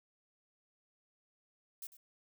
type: noise with echo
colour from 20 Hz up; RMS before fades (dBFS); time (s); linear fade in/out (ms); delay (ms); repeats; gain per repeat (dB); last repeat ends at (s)
violet; -45; 1.82-1.87; 2; 99; 1; -14; 1.969
effects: none